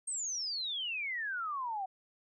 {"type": "exponential sweep", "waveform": "sine", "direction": "down", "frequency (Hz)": [8590, 743], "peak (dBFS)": -34, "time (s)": [0.07, 1.86], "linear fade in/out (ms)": 10, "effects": []}